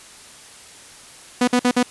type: tone bursts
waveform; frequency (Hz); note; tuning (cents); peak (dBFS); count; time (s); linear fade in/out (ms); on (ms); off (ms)
sawtooth; 246.9; B3; 0; -10; 4; 1.41-1.83; 5; 66; 52
effects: white hiss -43 dBFS RMS until 1.9 s + resampled to 24000 Hz